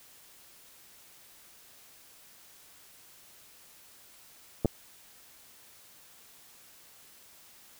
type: clicks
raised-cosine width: 2 ms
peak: -13 / -12 dBFS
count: 2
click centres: 4.648 / 4.657 s
effects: white hiss -56 dBFS RMS until 7.79 s